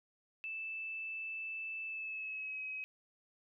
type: tone with pitch glide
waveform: sine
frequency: 2637 to 2543 Hz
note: E7 to D#7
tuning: 0 to +37 cents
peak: -39 dBFS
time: 0.44-2.84 s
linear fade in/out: 0 ms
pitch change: -63 cents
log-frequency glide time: 1.85-2.61 s
effects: none